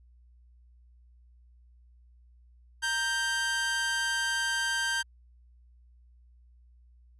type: tone pair together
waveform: sawtooth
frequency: 931 / 1572.1 Hz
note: A#5 / G6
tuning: -2 / +5 cents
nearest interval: major sixth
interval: 907 cents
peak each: -33 / -24 dBFS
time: 2.82-5.03 s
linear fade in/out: 20 ms
effects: added 60 Hz sine -55 dBFS peak until 7.19 s + resampled to 24000 Hz